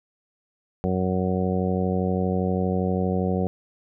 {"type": "harmonic tone", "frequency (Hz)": 92.5, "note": "F#2", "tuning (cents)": 0, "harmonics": [1, 2, 3, 4, 5, 6, 7, 8], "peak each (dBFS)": [-28, -24, -34, -31, -29, -32, -41, -33], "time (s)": [0.84, 3.47], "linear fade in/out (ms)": 0, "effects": []}